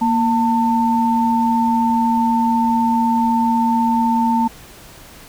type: tone pair together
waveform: sine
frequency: 234.1 / 896 Hz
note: A#3 / A5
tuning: +8 / +31 cents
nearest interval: octave + major seventh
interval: 2323 cents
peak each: -16 dBFS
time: 0.01-4.48 s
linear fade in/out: 10 ms
effects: pink hiss -41 dBFS RMS until 5.28 s